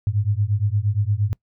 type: beating tone pair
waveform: sine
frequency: 99.2 / 107.8 Hz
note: G2 / A2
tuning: +21 / -35 cents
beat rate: 8.6 Hz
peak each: -21 dBFS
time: 0.07-1.33 s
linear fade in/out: 0 ms
effects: noise-tail reverb RT60 0.1 s tail -24 dB re dry